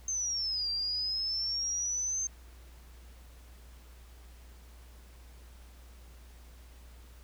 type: exponential two-way sweep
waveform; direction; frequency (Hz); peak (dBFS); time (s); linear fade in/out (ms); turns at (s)
sine; down then up; 6330 to 4699 to 6330; -30; 0.08-2.27; 2; 0.7
effects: added 60 Hz sine -50 dBFS peak until 7.23 s + pink hiss -60 dBFS RMS until 7.23 s